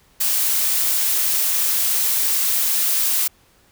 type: noise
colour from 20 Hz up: blue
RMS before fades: -19 dBFS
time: 0.2-3.28 s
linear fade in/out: 10 ms
effects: pink hiss -56 dBFS RMS until 3.71 s